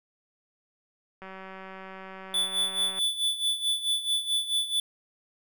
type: click train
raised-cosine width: 0.5 ms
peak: -28 dBFS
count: 337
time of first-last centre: 1.22-2.988 s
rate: 190 Hz
type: tone with tremolo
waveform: square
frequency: 3473 Hz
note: A7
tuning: 23 cents flat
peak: -23 dBFS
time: 2.34-4.8 s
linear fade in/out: 2 ms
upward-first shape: sine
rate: 4.6 Hz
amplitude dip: 75%
effects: none